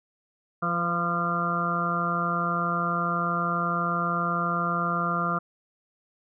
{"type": "harmonic tone with a mistuned harmonic", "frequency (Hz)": 172.3, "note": "F3", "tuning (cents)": -23, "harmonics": [1, 2, 3, 4, 6, 7, 8], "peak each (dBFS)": [-30, -38, -37, -34, -37, -27, -30], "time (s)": [0.62, 5.39], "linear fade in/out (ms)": 10, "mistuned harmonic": 3, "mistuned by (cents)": -29, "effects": []}